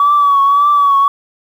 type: tone with vibrato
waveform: sine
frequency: 1138 Hz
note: C#6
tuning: 45 cents sharp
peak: -6 dBFS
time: 0-1.08 s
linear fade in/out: 2 ms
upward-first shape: triangle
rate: 1.8 Hz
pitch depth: 55 cents each way
effects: tanh soft clip ceiling -3 dBFS + 7-bit